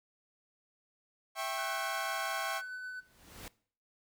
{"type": "chord", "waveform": "sawtooth", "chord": "C# diminished", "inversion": "first", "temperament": "equal with one note detuned", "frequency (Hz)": [659.3, 784, 1092.2], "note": ["E5", "G5", "C#6"], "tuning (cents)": [0, 0, -26], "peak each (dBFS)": -35, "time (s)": [1.35, 2.62], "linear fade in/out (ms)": 50}
{"type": "tone with tremolo", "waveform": "triangle", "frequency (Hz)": 1503, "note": "F#6", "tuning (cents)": 27, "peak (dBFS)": -37, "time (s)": [1.57, 3.01], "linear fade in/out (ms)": 20, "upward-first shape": "sine", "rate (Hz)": 7.9, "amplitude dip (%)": 25}
{"type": "noise with exponential growth", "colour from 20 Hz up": "pink", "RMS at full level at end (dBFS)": -44, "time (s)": [2.83, 3.48], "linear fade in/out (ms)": 2, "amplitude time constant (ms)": 140}
{"effects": ["noise-tail reverb RT60 0.5 s tail -21 dB re dry"]}